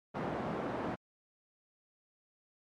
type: band-pass noise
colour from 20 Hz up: pink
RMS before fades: -37 dBFS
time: 0.14-0.96 s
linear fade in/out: 20 ms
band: 170 to 1100 Hz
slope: 12 dB/octave
effects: MP3 64 kbps